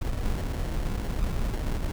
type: noise with sample-and-hold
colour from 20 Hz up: brown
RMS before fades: -28 dBFS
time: 0.01-1.92 s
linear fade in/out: 10 ms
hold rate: 1225 Hz
effects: none